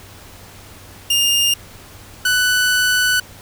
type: tone pair in turn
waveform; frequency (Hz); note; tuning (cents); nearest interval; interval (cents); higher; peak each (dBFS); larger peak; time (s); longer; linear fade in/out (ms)
sawtooth; 2815 / 1491.2; F7 / F#6; +13 / +13; major seventh; 1100; first; -10; neither; 1.1-1.54 / 2.25-3.2; second; 5
effects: added 96 Hz sine -44 dBFS peak until 3.41 s + pink hiss -41 dBFS RMS until 3.41 s